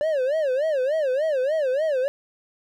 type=tone with vibrato; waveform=triangle; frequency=570 Hz; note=C#5; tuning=48 cents sharp; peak=-18 dBFS; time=0.01-2.08 s; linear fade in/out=0 ms; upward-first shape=sine; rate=3.4 Hz; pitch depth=210 cents each way; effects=none